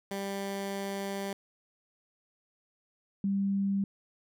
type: tone pair in turn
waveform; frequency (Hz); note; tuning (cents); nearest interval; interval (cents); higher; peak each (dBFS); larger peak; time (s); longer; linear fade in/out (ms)
15% pulse / sine; 197.3 / 197.3; G3 / G3; +11 / +11; unison; 0; neither; -27 / -26; second; 0.11-1.33 / 3.24-3.84; first; 2
effects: none